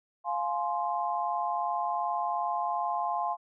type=chord; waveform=sine; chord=F minor; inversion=none; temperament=equal with one note detuned; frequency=698.5 / 841.2 / 1046.5 Hz; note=F5 / Ab5 / C6; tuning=0 / +22 / 0 cents; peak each=-32 dBFS; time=0.24-3.37 s; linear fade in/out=50 ms; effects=none